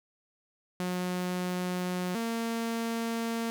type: tone pair in turn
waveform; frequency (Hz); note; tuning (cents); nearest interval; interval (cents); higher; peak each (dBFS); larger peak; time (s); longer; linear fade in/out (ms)
sawtooth; 180.7 / 229.4; F#3 / A#3; -41 / -28; major third; 413; second; -26; neither; 0.8-2.15 / 2.15-3.5; neither; 0
effects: none